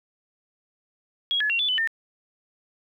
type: tone with pitch steps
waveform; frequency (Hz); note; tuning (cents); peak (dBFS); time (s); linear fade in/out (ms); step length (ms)
sine; 3306 / 1705 / 2747 / 3473 / 3009 / 1810; G#7 / G#6 / F7 / A7 / F#7 / A6; -9 / +45 / -29 / -23 / +28 / +48; -21; 1.31-1.874; 0; 94
effects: 10-bit